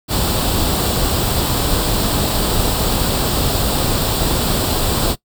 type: noise with comb filter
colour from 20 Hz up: pink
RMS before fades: -17 dBFS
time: 0.08-5.16 s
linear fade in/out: 50 ms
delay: 0.24 ms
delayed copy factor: +0.6
effects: noise-tail reverb RT60 0.1 s tail -20 dB re dry